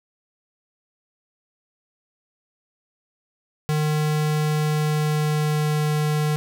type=tone with pitch glide; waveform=square; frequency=152.3 to 151.25 Hz; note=D#3 to D#3; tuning=-37 to -49 cents; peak=-20 dBFS; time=3.69-6.36 s; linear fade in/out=0 ms; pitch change=-12 cents; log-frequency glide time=4.6-5.87 s; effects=none